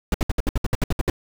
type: noise bursts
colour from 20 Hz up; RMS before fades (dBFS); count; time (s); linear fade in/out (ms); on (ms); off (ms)
brown; -19; 12; 0.12-1.1; 2; 23; 64
effects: none